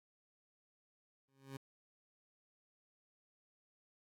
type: tone with exponential growth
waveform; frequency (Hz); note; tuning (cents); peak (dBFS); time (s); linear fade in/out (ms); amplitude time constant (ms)
20% pulse; 135.5; C#3; -39; -38; 1.28-1.57; 5; 61
effects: AAC 64 kbps